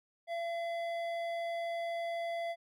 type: tone with hard clipping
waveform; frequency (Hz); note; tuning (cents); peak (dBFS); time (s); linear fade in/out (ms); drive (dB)
sine; 678; E5; +49; -36; 0.27-2.56; 50; 10
effects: none